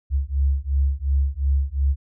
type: beating tone pair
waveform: sine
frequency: 67.7 / 70.5 Hz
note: C#2 / C#2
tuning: -40 / +30 cents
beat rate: 2.8 Hz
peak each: -21 dBFS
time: 0.1-1.96 s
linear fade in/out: 50 ms
effects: none